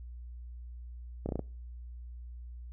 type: slowing click train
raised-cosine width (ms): 2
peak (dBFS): -20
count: 5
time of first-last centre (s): 1.26-1.393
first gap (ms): 30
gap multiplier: 1.07
effects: noise-tail reverb RT60 0.4 s tail -25 dB re dry + added 60 Hz sine -42 dBFS peak until 2.72 s